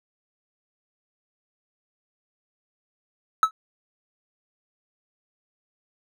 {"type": "tone with exponential decay", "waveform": "triangle", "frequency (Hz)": 1299, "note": "E6", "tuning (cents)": -26, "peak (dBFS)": -8, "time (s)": [3.43, 3.51], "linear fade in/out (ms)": 1, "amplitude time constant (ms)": 17, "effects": []}